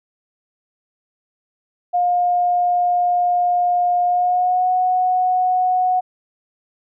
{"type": "tone with pitch glide", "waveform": "sine", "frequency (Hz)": [711, 734.8], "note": ["F5", "F#5"], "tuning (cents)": [31, -12], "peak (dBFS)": -14, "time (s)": [1.93, 6.01], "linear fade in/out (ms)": 20, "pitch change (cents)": 57, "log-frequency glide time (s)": [4.05, 4.7], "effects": []}